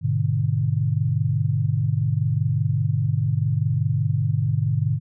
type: chord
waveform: sine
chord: G# diminished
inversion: none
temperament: just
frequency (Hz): 103.83 / 124.59 / 149.51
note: G#2 / B2 / D3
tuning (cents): 0 / +16 / +31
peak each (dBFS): -23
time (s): 0.01-5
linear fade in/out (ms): 50
effects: none